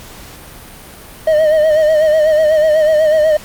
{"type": "tone with vibrato", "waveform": "triangle", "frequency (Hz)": 620, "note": "D#5", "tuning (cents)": -6, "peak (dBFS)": -6, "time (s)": [1.27, 3.37], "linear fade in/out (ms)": 5, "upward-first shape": "sine", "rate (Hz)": 8.1, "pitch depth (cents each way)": 55, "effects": ["pink hiss -35 dBFS RMS until 3.44 s", "Opus 48 kbps"]}